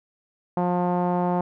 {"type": "tone with low-pass filter", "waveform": "sawtooth", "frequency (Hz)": 177.7, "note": "F3", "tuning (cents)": 30, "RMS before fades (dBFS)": -23, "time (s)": [0.57, 1.41], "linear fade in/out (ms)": 2, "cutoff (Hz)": 850, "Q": 3.3, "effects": []}